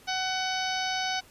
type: harmonic tone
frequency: 750 Hz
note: F#5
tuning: 23 cents sharp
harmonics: 1 / 2 / 3 / 4 / 5 / 6 / 7 / 8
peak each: -31 / -34 / -36 / -37 / -38 / -39 / -39 / -40 dBFS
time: 0.07-1.21 s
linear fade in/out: 20 ms
effects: pink hiss -55 dBFS RMS until 1.3 s + resampled to 32000 Hz